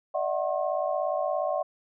sine tone cluster, 591 / 648 / 741 / 1074 Hz, D5 / E5 / F#5 / C6, +11 / -30 / +2 / +45 cents, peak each -29 / -30 / -31 / -35 dBFS, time 0.14-1.63 s, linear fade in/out 10 ms, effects none

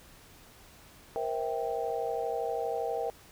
sine chord, C dominant seventh, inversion third, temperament just, 470.9 / 523.3 / 654.1 / 784.9 Hz, Bb4 / C5 / E5 / G5, +18 / 0 / -14 / +2 cents, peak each -33 / -39 / -36 / -35 dBFS, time 1.16-3.1 s, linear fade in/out 0 ms, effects pink hiss -55 dBFS RMS until 3.31 s

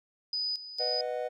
sine tone with tremolo, 4978 Hz, D#8, in tune, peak -29 dBFS, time 0.33-1.01 s, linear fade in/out 2 ms, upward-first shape square, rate 2.2 Hz, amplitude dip 75%
triangle chord, B major, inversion none, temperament just, 493.9 / 617.4 / 740.8 Hz, B4 / D#5 / F#5, 0 / -14 / +2 cents, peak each -32 / -33 / -36 dBFS, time 0.79-1.29 s, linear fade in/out 20 ms
effects none

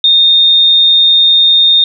sine tone, 3665 Hz, A#7, 30 cents flat, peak -4 dBFS, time 0.04-1.84 s, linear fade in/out 2 ms, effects none

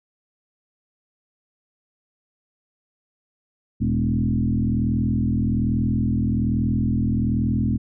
sine tone with frequency modulation, 165.2 Hz, E3, 4 cents sharp, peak -18 dBFS, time 3.8-7.78 s, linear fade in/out 20 ms, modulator 41.2 Hz, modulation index 2.5, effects none

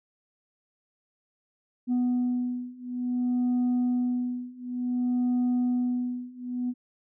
sine beating tone pair, 246.9 / 247.46 Hz, B3 / B3, 0 / +4 cents, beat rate 0.56 Hz, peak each -26 / -25 dBFS, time 1.87-6.74 s, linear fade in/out 50 ms, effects tanh soft clip ceiling -21 dBFS

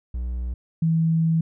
triangle / sine tone pair in turn, 61 / 162.85 Hz, B1 / E3, -21 / -21 cents, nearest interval octave + perfect fourth, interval 1700 cents, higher second, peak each -23 / -17 dBFS, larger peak second, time 0.14-0.54 / 0.82-1.41 s, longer second, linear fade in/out 5 ms, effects none

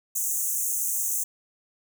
pink high-pass noise, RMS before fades -27 dBFS, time 0.15-1.24 s, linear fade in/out 10 ms, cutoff 6200 Hz, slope 96 dB/octave, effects none

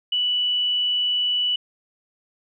sine tone, 2960 Hz, F#7, in tune, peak -19 dBFS, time 0.12-1.56 s, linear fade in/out 5 ms, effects none

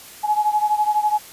sine beating tone pair, 841 / 853 Hz, G#5 / G#5, +22 / +46 cents, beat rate 12 Hz, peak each -18 / -21 dBFS, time 0.23-1.19 s, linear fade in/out 20 ms, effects white hiss -41 dBFS RMS until 1.32 s + resampled to 32000 Hz

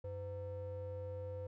triangle ring-modulated tone, 207.7 Hz, G#3, in tune, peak -36 dBFS, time 0.04-1.47 s, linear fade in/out 5 ms, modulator 301 Hz, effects none

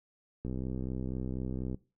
click train, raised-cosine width 3 ms, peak -24 dBFS, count 84, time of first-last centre 0.45-1.745 s, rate 64.1 Hz, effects noise-tail reverb RT60 0.3 s tail -20 dB re dry

